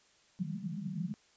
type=band-pass noise; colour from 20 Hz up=white; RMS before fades=-38 dBFS; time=0.39-1.14 s; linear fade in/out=0 ms; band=150 to 210 Hz; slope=96 dB/octave; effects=white hiss -66 dBFS RMS until 1.36 s + resampled to 16000 Hz